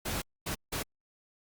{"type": "noise bursts at uneven times", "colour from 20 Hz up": "pink", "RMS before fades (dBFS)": -34, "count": 3, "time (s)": [[0.05, 0.22], [0.46, 0.55], [0.72, 0.83]], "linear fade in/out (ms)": 10, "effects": ["Opus 48 kbps"]}